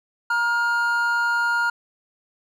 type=tone pair together; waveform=triangle; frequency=944 / 1414.4 Hz; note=A#5 / F6; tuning=+22 / +22 cents; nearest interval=perfect fifth; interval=700 cents; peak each=-23 / -18 dBFS; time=0.3-1.7 s; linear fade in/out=5 ms; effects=none